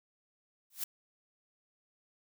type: noise with exponential growth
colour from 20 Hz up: blue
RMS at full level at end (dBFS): -31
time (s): 0.7-0.84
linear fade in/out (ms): 5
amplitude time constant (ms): 29
effects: none